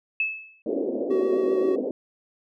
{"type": "tone with exponential decay", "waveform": "sine", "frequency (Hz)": 2607, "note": "E7", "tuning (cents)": -20, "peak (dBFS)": -19, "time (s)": [0.2, 0.62], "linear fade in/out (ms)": 2, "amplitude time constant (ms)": 91}
{"type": "band-pass noise", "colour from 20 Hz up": "white", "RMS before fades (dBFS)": -27, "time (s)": [0.66, 1.91], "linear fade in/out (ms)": 2, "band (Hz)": [240, 550], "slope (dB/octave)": 48}
{"type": "tone with vibrato", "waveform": "triangle", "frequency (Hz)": 376.3, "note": "F#4", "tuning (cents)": 29, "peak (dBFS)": -20, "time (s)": [1.1, 1.76], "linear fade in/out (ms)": 10, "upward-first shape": "triangle", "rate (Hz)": 7.7, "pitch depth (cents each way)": 22}
{"effects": []}